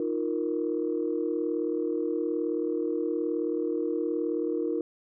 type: chord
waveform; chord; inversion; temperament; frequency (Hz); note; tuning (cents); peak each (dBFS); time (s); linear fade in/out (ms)
sine; Eb suspended second; none; just; 311.1 / 350 / 466.7; Eb4 / F4 / Bb4; 0 / +4 / +2; -30; 0-4.81; 2
effects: tanh soft clip ceiling -17 dBFS